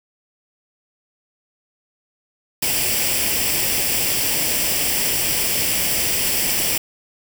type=noise with comb filter; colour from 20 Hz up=white; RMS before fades=-20 dBFS; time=2.62-6.78 s; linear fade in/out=5 ms; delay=0.38 ms; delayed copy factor=+0.6; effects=none